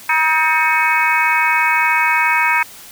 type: harmonic tone with a mistuned harmonic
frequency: 317 Hz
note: D#4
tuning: 32 cents sharp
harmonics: 3 / 4 / 5 / 6 / 7 / 8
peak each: -17 / -22 / -20 / -23 / -17 / -20 dBFS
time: 0.09-2.63 s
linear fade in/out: 5 ms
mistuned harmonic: 6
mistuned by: -79 cents
effects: white hiss -38 dBFS RMS until 2.91 s